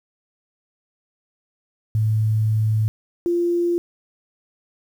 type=tone pair in turn; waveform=sine; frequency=109 / 346.1 Hz; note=A2 / F4; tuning=-16 / -16 cents; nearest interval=octave + minor sixth; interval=2000 cents; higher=second; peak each=-16 / -17 dBFS; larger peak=first; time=1.95-2.88 / 3.26-3.78 s; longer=first; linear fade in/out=0 ms; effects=8-bit